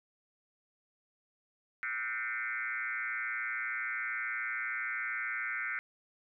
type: tone with frequency modulation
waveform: sine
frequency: 1800 Hz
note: A6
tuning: 39 cents sharp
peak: -33 dBFS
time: 1.83-5.79 s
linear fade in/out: 0 ms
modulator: 121 Hz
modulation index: 3.6
effects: none